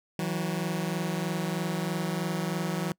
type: tone pair together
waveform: sawtooth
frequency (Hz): 161.86 / 185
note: E3 / F#3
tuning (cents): -31 / 0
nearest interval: major second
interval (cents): 231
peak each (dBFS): -27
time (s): 0.19-2.92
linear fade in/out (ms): 2
effects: noise-tail reverb RT60 0.1 s tail -26 dB re dry